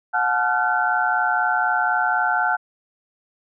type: tone cluster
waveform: sine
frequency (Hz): 727 / 867 / 1386 / 1510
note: F#5 / A5 / F6 / F#6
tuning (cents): -31 / -26 / -14 / +35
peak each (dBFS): -23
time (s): 0.13-2.57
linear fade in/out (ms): 20
effects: none